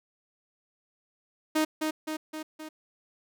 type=tone with echo; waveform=sawtooth; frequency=311.1 Hz; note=D#4; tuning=in tune; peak=-19 dBFS; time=1.55-1.65 s; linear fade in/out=10 ms; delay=260 ms; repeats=4; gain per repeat=-4 dB; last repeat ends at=2.69 s; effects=none